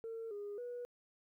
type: tone with pitch steps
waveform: sine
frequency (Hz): 453.7 / 409.6 / 486.1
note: A#4 / G#4 / B4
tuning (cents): -47 / -24 / -28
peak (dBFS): -40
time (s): 0.04-0.85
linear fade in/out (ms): 0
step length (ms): 270
effects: tanh soft clip ceiling -38 dBFS + 13-bit